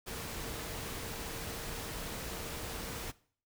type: tone in noise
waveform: sine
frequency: 458.1 Hz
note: A#4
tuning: 30 cents flat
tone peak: -51 dBFS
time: 0.06-3.12 s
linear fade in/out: 20 ms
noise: pink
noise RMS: -41 dBFS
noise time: 0.06-3.12 s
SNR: -13 dB
effects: noise-tail reverb RT60 0.5 s tail -20 dB re dry